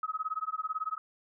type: tone with tremolo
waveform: sine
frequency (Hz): 1274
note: D#6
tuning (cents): +41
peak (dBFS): -28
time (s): 0.03-0.98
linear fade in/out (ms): 2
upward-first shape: sine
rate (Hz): 18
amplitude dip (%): 100
effects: none